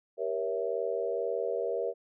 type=chord; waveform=sine; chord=G diminished seventh; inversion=none; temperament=equal with one note detuned; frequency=392 / 472.4 / 554.4 / 659.3 Hz; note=G4 / Bb4 / Db5 / Fb5; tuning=0 / +23 / 0 / 0 cents; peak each=-36 / -32 / -35 / -36 dBFS; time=0.17-1.94 s; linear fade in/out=50 ms; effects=none